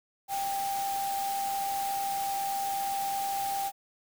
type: tone in noise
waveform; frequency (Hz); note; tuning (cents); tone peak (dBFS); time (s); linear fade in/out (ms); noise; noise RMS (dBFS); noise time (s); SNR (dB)
sine; 790; G5; +13; -29; 0.28-3.72; 50; white; -39; 0.28-3.72; +7
effects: none

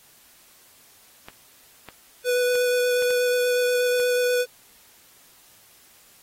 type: clicks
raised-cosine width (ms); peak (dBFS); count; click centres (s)
0.3; -23; 6; 1.285 / 1.887 / 2.555 / 3.023 / 3.106 / 4
type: tone with vibrato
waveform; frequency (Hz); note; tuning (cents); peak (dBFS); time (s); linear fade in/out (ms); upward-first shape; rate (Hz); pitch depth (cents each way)
square; 493.9; B4; 0; -20; 2.24-4.46; 50; sine; 8.3; 9
effects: white hiss -54 dBFS RMS until 6.22 s + AAC 48 kbps

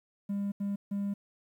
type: tone bursts at uneven times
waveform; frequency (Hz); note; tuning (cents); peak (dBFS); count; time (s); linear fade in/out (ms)
triangle; 200.8; G3; +42; -27; 3; 0.29-0.52 / 0.6-0.76 / 0.91-1.14; 10
effects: tanh soft clip ceiling -24 dBFS + 11-bit

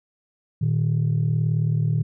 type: tone pair together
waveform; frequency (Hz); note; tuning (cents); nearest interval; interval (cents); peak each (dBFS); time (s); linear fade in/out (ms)
sine; 115.22 / 153.8; A#2 / D#3; -20 / -20; perfect fourth; 500; -20 / -20; 0.61-2.03; 10
effects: tanh soft clip ceiling -14 dBFS

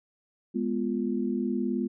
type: chord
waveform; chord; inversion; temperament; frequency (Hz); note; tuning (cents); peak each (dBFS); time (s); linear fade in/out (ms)
sine; F diminished; first; equal; 207.7 / 246.9 / 349.2; Ab3 / Cb4 / F4; 0 / 0 / 0; -30 / -29 / -32; 0.54-1.88; 20
effects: none

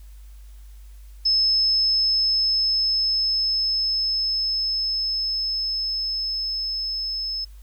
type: tone with level ramp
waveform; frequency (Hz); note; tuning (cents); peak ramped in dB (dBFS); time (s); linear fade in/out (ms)
sine; 5210; E8; -21; -16 to -25; 1.25-7.45; 10
effects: added 50 Hz sine -40 dBFS peak until 7.62 s + white hiss -59 dBFS RMS until 7.62 s

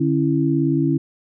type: tone cluster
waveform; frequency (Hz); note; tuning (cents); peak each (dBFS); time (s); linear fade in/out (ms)
sine; 147 / 272.8 / 331; D3 / C#4 / E4; +2 / -28 / +7; -20; 0-0.98; 10
effects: none

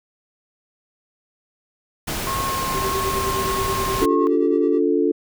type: noise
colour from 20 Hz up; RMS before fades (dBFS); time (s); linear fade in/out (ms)
pink; -26; 2.07-4.06; 10
type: tone with vibrato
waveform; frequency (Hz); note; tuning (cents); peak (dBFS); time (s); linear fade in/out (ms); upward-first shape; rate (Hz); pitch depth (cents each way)
sine; 1074; C6; +45; -23; 2.27-4.27; 0; triangle; 1.7; 20
type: tone with tremolo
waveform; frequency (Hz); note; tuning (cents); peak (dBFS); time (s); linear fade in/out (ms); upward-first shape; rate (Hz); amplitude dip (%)
triangle; 386.9; G4; -23; -21; 2.73-4.82; 50; sine; 9.5; 75
type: chord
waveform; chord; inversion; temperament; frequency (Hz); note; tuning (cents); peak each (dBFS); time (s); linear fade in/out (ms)
sine; D minor; none; equal with one note detuned; 289.1 / 349.2 / 440; D4 / F4 / A4; -27 / 0 / 0; -20; 4.01-5.12; 10
effects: none

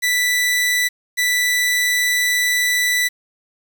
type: tone pair in turn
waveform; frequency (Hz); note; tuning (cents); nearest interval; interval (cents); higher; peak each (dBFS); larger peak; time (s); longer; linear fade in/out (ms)
sawtooth; 1975.5 / 1975.5; B6 / B6; 0 / 0; unison; 0; neither; -12; neither; 0.02-0.89 / 1.17-3.09; second; 20
effects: 7-bit

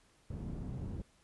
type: low-pass noise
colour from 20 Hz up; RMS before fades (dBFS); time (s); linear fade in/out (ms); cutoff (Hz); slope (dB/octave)
white; -41; 0.3-1.02; 5; 150; 12
effects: pink hiss -68 dBFS RMS until 1.23 s + resampled to 24000 Hz

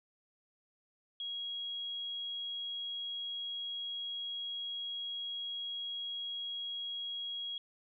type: tone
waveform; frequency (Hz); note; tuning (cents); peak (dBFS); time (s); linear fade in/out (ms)
sine; 3300; G#7; -12; -37; 1.2-7.58; 2
effects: none

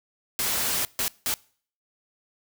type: noise bursts at uneven times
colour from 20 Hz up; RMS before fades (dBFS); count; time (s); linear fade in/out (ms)
white; -26; 3; 0.39-0.85 / 0.99-1.08 / 1.26-1.34; 0
effects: noise-tail reverb RT60 0.5 s tail -24 dB re dry

